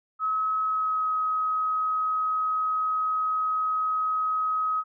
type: tone with pitch glide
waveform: sine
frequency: 1282 to 1268 Hz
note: E6 to D#6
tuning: -49 to +32 cents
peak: -23 dBFS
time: 0.19-4.84 s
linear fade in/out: 50 ms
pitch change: -19 cents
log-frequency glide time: 0.64-1.11 s
effects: none